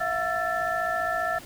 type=tone cluster; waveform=sine; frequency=660 / 715 / 1340 / 1759 Hz; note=E5 / F5 / E6 / A6; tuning=+2 / +41 / +28 / -1 cents; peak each=-30 dBFS; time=0-1.39 s; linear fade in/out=10 ms; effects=pink hiss -45 dBFS RMS until 1.45 s